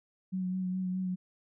sine tone with vibrato, 185 Hz, F#3, in tune, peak -30 dBFS, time 0.32-1.16 s, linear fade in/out 20 ms, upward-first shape sine, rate 4.8 Hz, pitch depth 23 cents each way, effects none

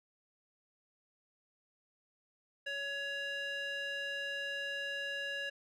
square tone with band-pass filter, 560 Hz, C#5, 18 cents sharp, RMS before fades -39 dBFS, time 2.66-5.5 s, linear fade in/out 10 ms, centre 2200 Hz, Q 6.5, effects none

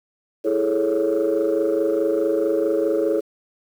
sine chord, A major seventh, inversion second, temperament equal, 329.6 / 415.3 / 440 / 554.4 Hz, E4 / G#4 / A4 / C#5, 0 / 0 / 0 / 0 cents, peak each -22 dBFS, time 0.44-3.21 s, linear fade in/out 20 ms, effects tanh soft clip ceiling -12 dBFS + 8-bit

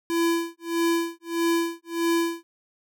square tone with tremolo, 335.9 Hz, E4, 33 cents sharp, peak -20 dBFS, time 0.1-2.43 s, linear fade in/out 0 ms, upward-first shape sine, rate 1.6 Hz, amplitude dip 100%, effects none

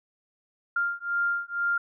sine beating tone pair, 1396.9 / 1399 Hz, F6 / F6, 0 / +3 cents, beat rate 2.1 Hz, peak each -28 dBFS, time 0.76-1.78 s, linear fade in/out 5 ms, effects none

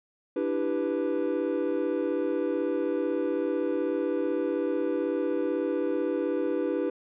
triangle chord, E minor seventh, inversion third, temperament equal, 293.7 / 329.6 / 392 / 493.9 Hz, D4 / E4 / G4 / B4, 0 / 0 / 0 / 0 cents, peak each -29 / -29 / -29 / -28 dBFS, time 0.36-6.9 s, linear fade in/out 5 ms, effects tanh soft clip ceiling -14 dBFS + resampled to 8000 Hz

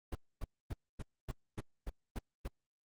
brown noise bursts, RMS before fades -38 dBFS, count 9, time 0.12-2.479 s, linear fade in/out 5 ms, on 31 ms, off 260 ms, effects Opus 32 kbps

